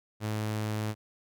sawtooth tone, 107.4 Hz, A2, 41 cents flat, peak -26 dBFS, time 0.2-0.95 s, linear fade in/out 50 ms, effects none

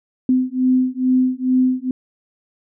sine beating tone pair, 254.8 / 257.1 Hz, C4 / C4, -46 / -30 cents, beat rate 2.3 Hz, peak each -17 dBFS, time 0.29-1.91 s, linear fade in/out 2 ms, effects none

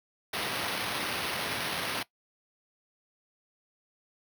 white noise with sample-and-hold, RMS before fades -33 dBFS, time 0.33-2.03 s, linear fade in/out 5 ms, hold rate 7350 Hz, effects noise-tail reverb RT60 0.1 s tail -19 dB re dry + high-pass 100 Hz 12 dB/octave

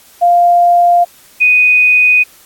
sine tone pair in turn, 698.5 / 2489 Hz, F5 / D#7, 0 / 0 cents, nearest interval octave + minor seventh, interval 2200 cents, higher second, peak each -5 dBFS, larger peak neither, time 0.21-1.05 / 1.4-2.24 s, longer neither, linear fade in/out 20 ms, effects white hiss -43 dBFS RMS until 2.45 s + AAC 64 kbps

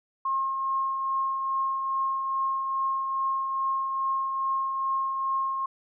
sine tone with tremolo, 1073 Hz, C6, 43 cents sharp, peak -23 dBFS, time 0.25-5.66 s, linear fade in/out 5 ms, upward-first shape triangle, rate 2.4 Hz, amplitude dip 40%, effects none

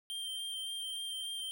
square tone with vibrato, 3161 Hz, G7, 14 cents sharp, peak -38 dBFS, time 0.1-1.51 s, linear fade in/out 0 ms, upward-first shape triangle, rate 3.5 Hz, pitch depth 18 cents each way, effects none

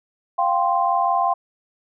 sine chord, F suspended second, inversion none, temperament equal, 698.5 / 784 / 1046.5 Hz, F5 / G5 / C6, 0 / 0 / 0 cents, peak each -21 dBFS, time 0.38-1.34 s, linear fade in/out 10 ms, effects none

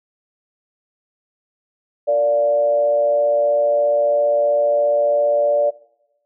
sine tone with frequency modulation, 582 Hz, D5, 16 cents flat, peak -13 dBFS, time 2.07-5.71 s, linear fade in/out 20 ms, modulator 123 Hz, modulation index 0.46, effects noise-tail reverb RT60 0.8 s tail -19 dB re dry

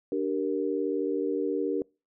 sine chord, G minor, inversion second, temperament equal with one note detuned, 293.7 / 387.3 / 466.2 Hz, D4 / G4 / Bb4, 0 / -21 / 0 cents, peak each -30 dBFS, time 0.12-1.82 s, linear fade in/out 2 ms, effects noise-tail reverb RT60 0.3 s tail -26 dB re dry

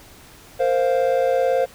triangle chord, Bb suspended second, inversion none, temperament just, 466.2 / 524.4 / 699.2 Hz, Bb4 / C5 / F5, 0 / +4 / +2 cents, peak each -22 / -16 / -21 dBFS, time 0.59-1.66 s, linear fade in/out 20 ms, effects pink hiss -46 dBFS RMS until 1.74 s

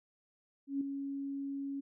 sine tone with ADSR envelope, 277.2 Hz, C#4, in tune, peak -29 dBFS, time 0.67-1.81 s, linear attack 140 ms, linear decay 4 ms, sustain -7 dB, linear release 16 ms, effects none

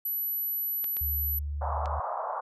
sine tone, 11840 Hz, F#9, in tune, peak -28 dBFS, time 0.05-1.39 s, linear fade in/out 5 ms
clicks, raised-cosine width 0.2 ms, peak -25 dBFS, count 3, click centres 0.843 / 0.968 / 1.858 s
sine tone with pitch glide, 72.8 to 73.6 Hz, D2 to D2, -15 to +4 cents, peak -30 dBFS, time 1.01-2 s, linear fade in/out 5 ms, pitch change +19 cents, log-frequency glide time 1.64-1.71 s
pink band-pass noise, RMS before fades -33 dBFS, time 1.61-2.41 s, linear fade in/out 10 ms, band 590 to 1200 Hz, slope 48 dB/octave
effects none

